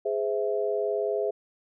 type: chord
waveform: sine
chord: Ab augmented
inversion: none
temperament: equal with one note detuned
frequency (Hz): 415.3 / 514.3 / 659.3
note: Ab4 / C5 / E5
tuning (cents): 0 / -30 / 0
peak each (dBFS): -27 / -31 / -30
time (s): 0.05-1.31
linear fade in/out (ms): 10
effects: none